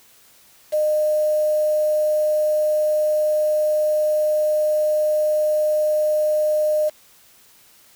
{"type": "tone with quantisation", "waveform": "sine", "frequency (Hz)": 610, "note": "D#5", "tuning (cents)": -34, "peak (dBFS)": -16, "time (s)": [0.72, 6.9], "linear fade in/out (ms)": 20, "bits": 6, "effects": ["white hiss -52 dBFS RMS until 7.95 s"]}